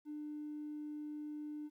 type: tone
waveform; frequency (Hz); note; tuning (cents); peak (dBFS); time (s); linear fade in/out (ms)
triangle; 299.4; D4; +33; -38; 0.05-1.7; 50
effects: tanh soft clip ceiling -39 dBFS + 13-bit